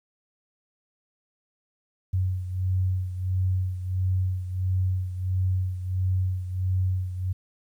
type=beating tone pair; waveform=sine; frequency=92.5 / 94 Hz; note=F#2 / F#2; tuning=0 / +28 cents; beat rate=1.5 Hz; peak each=-24 / -30 dBFS; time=2.13-7.33 s; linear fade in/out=10 ms; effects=10-bit